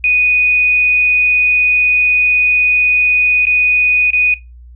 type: tone with dropouts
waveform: sine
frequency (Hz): 2481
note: D#7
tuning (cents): -6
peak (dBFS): -9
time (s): 0.04-4.34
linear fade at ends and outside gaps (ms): 2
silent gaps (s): 3.454-3.468 / 4.105-4.132
effects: noise-tail reverb RT60 0.2 s tail -17 dB re dry + added 60 Hz sine -34 dBFS peak until 4.75 s